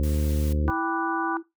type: harmonic tone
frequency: 74.8 Hz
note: D2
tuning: 32 cents sharp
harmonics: 1 / 2 / 3 / 4 / 5 / 6 / 7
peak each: -22 / -32 / -32 / -33 / -38 / -41 / -38 dBFS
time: 0-0.7 s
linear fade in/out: 0 ms
type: noise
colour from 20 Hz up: white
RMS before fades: -42 dBFS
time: 0.03-0.53 s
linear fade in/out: 5 ms
type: tone with pitch glide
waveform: sine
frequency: 326.5 to 330.9 Hz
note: E4 to E4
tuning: -17 to +7 cents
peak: -28 dBFS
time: 0.63-1.43 s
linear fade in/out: 50 ms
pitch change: +24 cents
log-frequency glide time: 0.75-0.86 s
type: chord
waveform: sine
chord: G major seventh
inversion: none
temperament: equal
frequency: 784 / 987.8 / 1174.7 / 1480 Hz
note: G5 / B5 / D6 / F#6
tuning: 0 / 0 / 0 / 0 cents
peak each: -31 dBFS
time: 0.68-1.37 s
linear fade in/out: 0 ms
effects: noise-tail reverb RT60 0.2 s tail -19 dB re dry